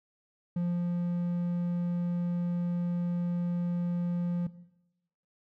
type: tone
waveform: triangle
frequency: 174.61 Hz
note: F3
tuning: in tune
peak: -25 dBFS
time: 0.56-4.47 s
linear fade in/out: 5 ms
effects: noise-tail reverb RT60 0.9 s tail -17 dB re dry